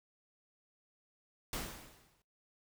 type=noise with exponential decay; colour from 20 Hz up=pink; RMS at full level=-37 dBFS; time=1.53-2.22 s; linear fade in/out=1 ms; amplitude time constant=150 ms; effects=noise-tail reverb RT60 0.3 s tail -23 dB re dry